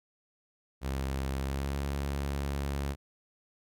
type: tone with pitch glide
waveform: sawtooth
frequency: 67.3 to 69.87 Hz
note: C2 to C#2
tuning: +49 to +14 cents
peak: -27 dBFS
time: 0.81-2.96 s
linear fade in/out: 50 ms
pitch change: +65 cents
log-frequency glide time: 1.38-1.78 s
effects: none